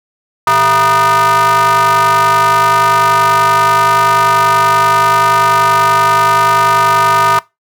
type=ring-modulated tone; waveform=square; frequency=139.4 Hz; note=C#3; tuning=10 cents sharp; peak=-5 dBFS; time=0.47-7.39 s; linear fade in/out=2 ms; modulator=1090 Hz; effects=noise-tail reverb RT60 0.2 s tail -20 dB re dry